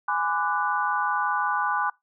sine chord, G# half-diminished seventh, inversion none, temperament equal with one note detuned, 830.6 / 1009.1 / 1174.7 / 1480 Hz, G#5 / B5 / D6 / F#6, 0 / +37 / 0 / 0 cents, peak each -28 dBFS, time 0.08-1.9 s, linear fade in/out 5 ms, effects noise-tail reverb RT60 0.2 s tail -24 dB re dry

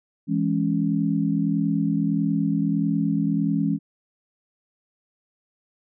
sine chord, C# minor, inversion first, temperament just, 166.31 / 207.9 / 277.2 Hz, E3 / G#3 / C#4, +16 / +2 / 0 cents, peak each -24 dBFS, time 0.27-3.79 s, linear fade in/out 50 ms, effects none

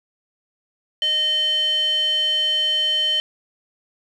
square tone with band-pass filter, 615 Hz, D#5, 20 cents flat, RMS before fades -20 dBFS, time 1.02-3.2 s, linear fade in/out 0 ms, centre 3100 Hz, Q 8.9, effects none

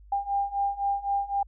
sine beating tone pair, 797 / 800.9 Hz, G5 / G5, +28 / +37 cents, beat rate 3.9 Hz, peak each -29 / -27 dBFS, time 0.12-1.43 s, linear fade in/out 5 ms, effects added 50 Hz sine -48 dBFS peak until 1.47 s

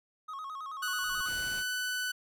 triangle tone with vibrato, 1174.7 Hz, D6, in tune, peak -36 dBFS, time 0.28-1.29 s, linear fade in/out 10 ms, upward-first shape square, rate 9.2 Hz, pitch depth 120 cents each way
brown noise with exponential growth, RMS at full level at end -45 dBFS, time 0.8-1.21 s, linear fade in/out 2 ms, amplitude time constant 87 ms
sawtooth tone with pitch glide, 1480 to 1495.5 Hz, F#6 to F#6, 0 to +18 cents, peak -28 dBFS, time 0.82-2.12 s, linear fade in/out 10 ms, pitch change +18 cents, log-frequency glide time 1.05-1.58 s
pink noise, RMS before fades -46 dBFS, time 1.24-1.64 s, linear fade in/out 50 ms
effects none

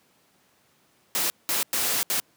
white noise bursts at uneven times, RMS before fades -25 dBFS, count 4, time 1.15-1.3 / 1.49-1.63 / 1.73-2.03 / 2.1-2.2 s, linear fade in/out 0 ms, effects pink hiss -63 dBFS RMS until 2.36 s + high-pass 150 Hz 12 dB/octave

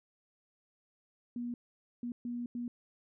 sine tone bursts at uneven times, 240.7 Hz, B3, 44 cents flat, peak -35 dBFS, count 4, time 1.36-1.54 / 2.03-2.12 / 2.25-2.46 / 2.55-2.68 s, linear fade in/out 2 ms, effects none

